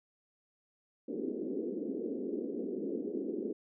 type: band-pass noise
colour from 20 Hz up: white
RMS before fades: -37 dBFS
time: 1.08-3.53 s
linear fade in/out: 10 ms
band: 220 to 440 Hz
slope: 48 dB/octave
effects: none